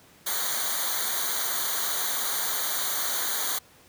white noise with comb filter, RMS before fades -28 dBFS, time 0.26-3.59 s, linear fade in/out 10 ms, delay 0.38 ms, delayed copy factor -0.95, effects pink hiss -55 dBFS RMS until 3.88 s + high-pass 80 Hz 12 dB/octave

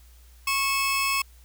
sawtooth tone pair together, 1096.1 / 2602 Hz, C#6 / E7, -20 / -23 cents, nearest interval octave + minor third, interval 1497 cents, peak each -22 dBFS, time 0.47-1.22 s, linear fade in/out 5 ms, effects added 60 Hz sine -49 dBFS peak until 1.44 s + white hiss -59 dBFS RMS until 1.44 s

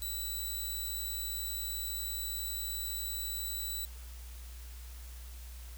5% pulse tone, 3951 Hz, B7, in tune, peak -28 dBFS, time 0.02-3.85 s, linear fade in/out 0 ms, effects added 60 Hz sine -44 dBFS peak until 5.77 s + white hiss -55 dBFS RMS until 5.77 s

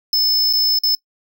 square tone with dropouts, 5240 Hz, E8, 11 cents flat, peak -14 dBFS, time 0.13-0.95 s, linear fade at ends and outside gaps 2 ms, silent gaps 0.529-0.534 / 0.788-0.835 s, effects noise-tail reverb RT60 0.1 s tail -21 dB re dry

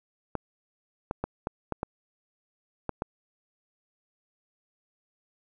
clicks, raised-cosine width 1 ms, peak -15 dBFS, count 8, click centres 0.353 / 1.111 / 1.24 / 1.471 / 1.723 / 1.831 / 2.893 / 3.021 s, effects none

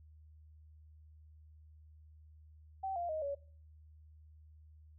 sine tone with pitch steps, 770 / 694 / 625.4 / 563.7 Hz, G5 / F5 / D#5 / C#5, -31 / -11 / +9 / +29 cents, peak -35 dBFS, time 2.83-3.35 s, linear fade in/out 10 ms, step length 130 ms, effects noise-tail reverb RT60 0.5 s tail -22 dB re dry + added 77 Hz sine -56 dBFS peak until 4.98 s

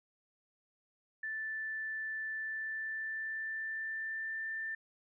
sine tone with pitch glide, 1760 to 1782.5 Hz, A6 to A6, 0 to +22 cents, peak -36 dBFS, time 1.23-4.75 s, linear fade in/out 5 ms, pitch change +22 cents, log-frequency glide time 2.32-4.54 s, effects none

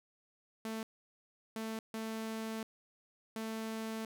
sawtooth tone bursts at uneven times, 221.9 Hz, A3, 15 cents sharp, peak -34 dBFS, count 4, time 0.65-0.83 / 1.56-1.79 / 1.94-2.63 / 3.36-4.05 s, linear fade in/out 2 ms, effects none

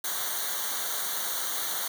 white noise with comb filter, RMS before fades -31 dBFS, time 0.04-1.88 s, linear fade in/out 5 ms, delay 0.39 ms, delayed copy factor -1, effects none

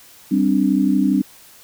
sine chord, G suspended fourth, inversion none, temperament equal, 196 / 261.6 / 293.7 Hz, G3 / C4 / D4, 0 / 0 / 0 cents, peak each -18 dBFS, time 0.31-1.22 s, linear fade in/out 10 ms, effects white hiss -46 dBFS RMS until 1.63 s

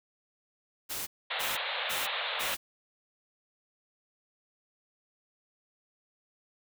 white noise bursts, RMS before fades -36 dBFS, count 4, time 0.89-2.57 s, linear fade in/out 20 ms, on 180 ms, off 320 ms
white band-pass noise, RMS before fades -34 dBFS, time 1.3-2.55 s, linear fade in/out 10 ms, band 470 to 4000 Hz, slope 96 dB/octave
effects none

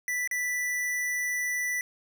square tone with dropouts, 1975.5 Hz, B6, in tune, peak -28 dBFS, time 0.08-1.81 s, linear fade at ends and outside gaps 1 ms, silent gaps 0.275-0.312 s, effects none

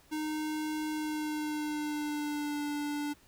square tone with pitch glide, 307.8 to 292.9 Hz, D#4 to D4, -19 to -5 cents, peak -33 dBFS, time 0.11-3.14 s, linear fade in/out 20 ms, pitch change -86 cents, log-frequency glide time 0.89-2.62 s, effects pink hiss -62 dBFS RMS until 3.27 s

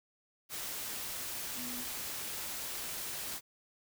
sine tone in noise, 246.9 Hz, B3, in tune, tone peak -44 dBFS, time 1.55-1.85 s, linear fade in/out 50 ms, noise white, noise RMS -40 dBFS, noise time 0.49-3.41 s, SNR -7 dB, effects none

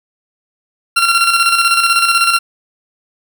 20% pulse tone with tremolo, 1371 Hz, F6, 32 cents flat, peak -3 dBFS, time 0.96-2.39 s, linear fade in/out 10 ms, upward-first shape square, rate 16 Hz, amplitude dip 45%, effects none

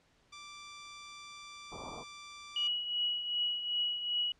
10% pulse tone, 1174.7 Hz, D6, in tune, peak -38 dBFS, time 0.32-2.68 s, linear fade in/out 10 ms
white low-pass noise, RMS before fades -46 dBFS, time 1.71-2.04 s, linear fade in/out 20 ms, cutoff 1200 Hz, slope 96 dB/octave
sine tone with tremolo, 2919 Hz, F#7, 24 cents flat, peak -28 dBFS, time 2.56-4.32 s, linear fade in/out 2 ms, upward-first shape triangle, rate 2.6 Hz, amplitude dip 65%
effects pink hiss -69 dBFS RMS until 4.39 s + low-pass 6000 Hz 12 dB/octave

